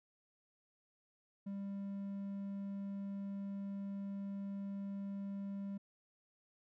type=tone; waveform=triangle; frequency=198.2 Hz; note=G3; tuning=19 cents sharp; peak=-38 dBFS; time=1.46-5.78 s; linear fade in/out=10 ms; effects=none